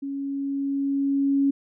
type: tone with level ramp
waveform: sine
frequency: 277.2 Hz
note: C#4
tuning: in tune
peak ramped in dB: -28 to -17 dBFS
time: 0.02-1.51 s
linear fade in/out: 10 ms
effects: none